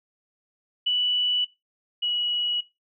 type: tone pair in turn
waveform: sine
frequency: 2960 / 2921 Hz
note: F#7 / F#7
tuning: 0 / -23 cents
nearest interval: unison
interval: 23 cents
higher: first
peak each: -20 / -23 dBFS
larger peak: first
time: 0.86-1.45 / 2.02-2.61 s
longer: neither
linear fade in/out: 10 ms
effects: noise-tail reverb RT60 0.2 s tail -17 dB re dry